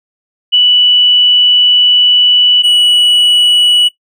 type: tone pair in turn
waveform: sine / triangle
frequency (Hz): 2960 / 2941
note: F#7 / F#7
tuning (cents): 0 / -11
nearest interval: unison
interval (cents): 11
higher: first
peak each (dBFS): -4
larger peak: neither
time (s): 0.52-2.63 / 2.63-3.89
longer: first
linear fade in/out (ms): 20
effects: noise-tail reverb RT60 0.1 s tail -17 dB re dry